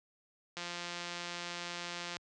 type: click train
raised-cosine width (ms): 0.2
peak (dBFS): -23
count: 279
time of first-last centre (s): 0.57-2.168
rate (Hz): 174
effects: high-pass 60 Hz 12 dB/octave + resampled to 22050 Hz